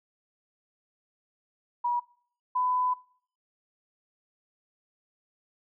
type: tone pair in turn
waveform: sine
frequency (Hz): 965 / 1001.8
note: B5 / B5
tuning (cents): -40 / +24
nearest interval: minor second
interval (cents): 64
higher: second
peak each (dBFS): -24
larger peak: neither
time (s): 1.84-2 / 2.55-2.94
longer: second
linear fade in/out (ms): 10
effects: noise-tail reverb RT60 0.5 s tail -21 dB re dry